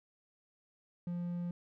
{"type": "tone", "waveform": "triangle", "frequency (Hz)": 174.61, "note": "F3", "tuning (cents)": 0, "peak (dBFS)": -33, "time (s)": [1.07, 1.51], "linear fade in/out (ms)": 2, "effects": []}